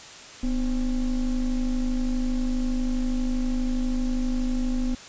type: ring-modulated tone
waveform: triangle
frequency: 138.2 Hz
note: C#3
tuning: 5 cents flat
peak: -17 dBFS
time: 0.43-4.95 s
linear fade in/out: 5 ms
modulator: 112 Hz
effects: white hiss -43 dBFS RMS until 5.08 s + resampled to 16000 Hz